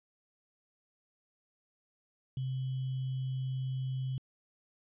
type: tone with sample-and-hold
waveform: sine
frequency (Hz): 130.81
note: C3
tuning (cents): 0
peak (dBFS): -32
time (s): 2.37-4.18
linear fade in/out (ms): 2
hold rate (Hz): 3150
effects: resampled to 8000 Hz